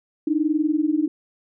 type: tone pair together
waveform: sine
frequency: 296.4 / 317.1 Hz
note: D4 / D#4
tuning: +16 / +33 cents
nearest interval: minor second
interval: 117 cents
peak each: -21 dBFS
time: 0.27-1.08 s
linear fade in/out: 5 ms
effects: none